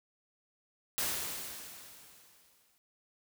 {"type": "noise with exponential decay", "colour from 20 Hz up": "white", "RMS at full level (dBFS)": -32, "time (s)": [0.98, 2.78], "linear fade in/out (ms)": 0, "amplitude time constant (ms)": 390, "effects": []}